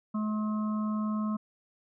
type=harmonic tone; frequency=213.8 Hz; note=A3; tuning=49 cents flat; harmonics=1 / 3 / 5 / 6; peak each=-28 / -45 / -40 / -44 dBFS; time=0.14-1.37 s; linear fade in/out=10 ms; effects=none